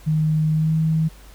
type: tone with pitch glide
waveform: sine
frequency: 155.56 to 159.1 Hz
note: D#3 to D#3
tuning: 0 to +39 cents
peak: -16 dBFS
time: 0.06-1.09 s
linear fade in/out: 20 ms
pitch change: +39 cents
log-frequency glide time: 0.51-0.75 s
effects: added 50 Hz sine -42 dBFS peak until 1.34 s + pink hiss -49 dBFS RMS until 1.34 s